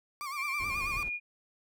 35% pulse tone with vibrato, 1130 Hz, C#6, 33 cents sharp, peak -34 dBFS, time 0.21-1.03 s, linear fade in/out 0 ms, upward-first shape sine, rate 9.2 Hz, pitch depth 110 cents each way
sine tone with pitch glide, 2349 to 2433 Hz, D7 to D#7, 0 to -39 cents, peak -32 dBFS, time 0.35-1.2 s, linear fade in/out 50 ms, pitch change +61 cents, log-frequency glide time 0.68-0.77 s
brown noise, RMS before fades -43 dBFS, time 0.59-1.1 s, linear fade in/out 20 ms
effects none

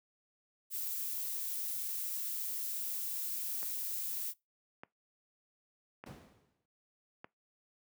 violet noise, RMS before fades -38 dBFS, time 0.7-4.34 s, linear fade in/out 50 ms
click train, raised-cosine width 0.5 ms, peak -31 dBFS, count 4, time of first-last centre 3.63-7.244 s, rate 0.83 Hz
brown noise with exponential decay, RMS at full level -39 dBFS, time 6.06-6.66 s, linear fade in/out 5 ms, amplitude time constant 130 ms
effects noise-tail reverb RT60 0.2 s tail -22 dB re dry + high-pass 150 Hz 12 dB/octave

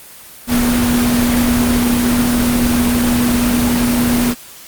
sine tone in noise, 241.8 Hz, B3, 36 cents flat, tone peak -12 dBFS, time 0.47-4.35 s, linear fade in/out 50 ms, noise pink, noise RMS -18 dBFS, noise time 0.47-4.35 s, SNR +3 dB, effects white hiss -37 dBFS RMS until 4.67 s + Opus 24 kbps

